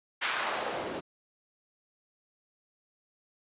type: noise with band-pass filter sweep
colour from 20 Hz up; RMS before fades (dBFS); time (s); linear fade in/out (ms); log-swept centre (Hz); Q
white; -33; 0.21-1.01; 20; 1800 to 290; 1.2
effects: resampled to 8000 Hz